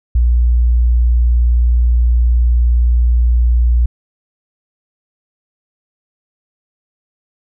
sine tone, 59.6 Hz, A#1, 39 cents sharp, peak -8 dBFS, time 0.15-3.86 s, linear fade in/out 5 ms, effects none

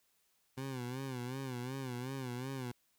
20% pulse tone with vibrato, 128.6 Hz, C3, 30 cents flat, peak -34 dBFS, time 0.57-2.72 s, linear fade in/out 10 ms, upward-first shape sine, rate 2.7 Hz, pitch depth 100 cents each way, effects white hiss -75 dBFS RMS until 2.98 s

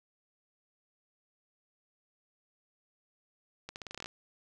accelerating click train, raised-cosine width 0.2 ms, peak -24 dBFS, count 11, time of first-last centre 3.69-4.059 s, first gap 69 ms, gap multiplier 0.85, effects none

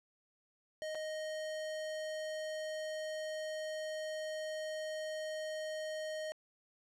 square tone with dropouts, 622.3 Hz, D#5, in tune, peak -39 dBFS, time 0.82-6.32 s, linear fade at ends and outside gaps 0 ms, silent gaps 0.948-0.953 s, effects low-pass 8000 Hz 12 dB/octave

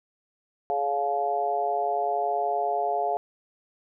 harmonic tone with a mistuned harmonic, 140.8 Hz, C#3, 27 cents sharp, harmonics 3 / 4 / 5 / 6, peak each -31 / -33 / -25 / -32 dBFS, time 0.7-3.17 s, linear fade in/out 0 ms, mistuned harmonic 6, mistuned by +21 cents, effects none

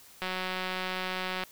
click train, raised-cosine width 0.3 ms, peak -17 dBFS, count 226, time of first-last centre 0.22-1.436 s, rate 185 Hz, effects white hiss -54 dBFS RMS until 1.51 s

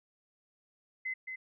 sine tone with echo, 2047 Hz, C7, 38 cents flat, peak -33 dBFS, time 1.05-1.14 s, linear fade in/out 10 ms, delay 220 ms, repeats 1, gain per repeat -5 dB, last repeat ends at 1.36 s, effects none

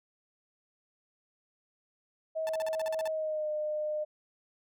sine tone with pitch glide, 638 to 607.4 Hz, D#5 to D#5, +43 to -42 cents, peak -30 dBFS, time 2.35-4.05 s, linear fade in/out 20 ms, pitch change -85 cents, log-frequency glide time 3.03-3.5 s
sawtooth tone bursts, 880 Hz, A5, in tune, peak -33 dBFS, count 10, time 2.47-3.076 s, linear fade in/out 0 ms, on 21 ms, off 44 ms
effects none

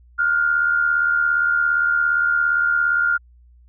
sine tone pair together, 1406 / 1483.4 Hz, F6 / F#6, +11 / +4 cents, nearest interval minor second, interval 93 cents, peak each -16 / -24 dBFS, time 0.18-3.18 s, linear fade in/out 20 ms, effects added 60 Hz sine -47 dBFS peak until 3.68 s

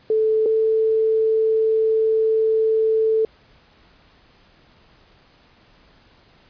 sine tone pair in turn, 437.6 / 441.4 Hz, A4 / A4, -9 / +5 cents, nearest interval unison, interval 14 cents, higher second, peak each -15 dBFS, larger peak neither, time 0.1-0.46 / 0.46-3.25 s, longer second, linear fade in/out 2 ms, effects pink hiss -54 dBFS RMS until 6.49 s + resampled to 11025 Hz

